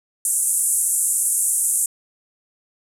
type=band-pass noise; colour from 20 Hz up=pink; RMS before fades=-20 dBFS; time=0.25-1.86 s; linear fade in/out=2 ms; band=8000 to 11000 Hz; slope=48 dB/octave; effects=none